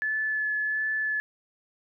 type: tone with vibrato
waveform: sine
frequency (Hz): 1727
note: A6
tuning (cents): -33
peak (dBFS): -25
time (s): 0.02-1.2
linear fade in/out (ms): 0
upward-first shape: sine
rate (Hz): 1.4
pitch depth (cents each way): 13
effects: none